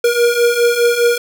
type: beating tone pair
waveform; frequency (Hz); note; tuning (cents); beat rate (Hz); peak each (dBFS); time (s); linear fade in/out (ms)
square; 472.5 / 477.4; A#4 / A#4; +23 / +41; 4.9; -17 / -13; 0.04-1.18; 5
effects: none